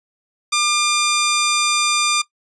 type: tone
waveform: 10% pulse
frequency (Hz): 1200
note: D6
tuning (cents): +37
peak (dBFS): -7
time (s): 0.52-2.22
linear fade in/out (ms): 10
effects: noise-tail reverb RT60 0.1 s tail -17 dB re dry + resampled to 22050 Hz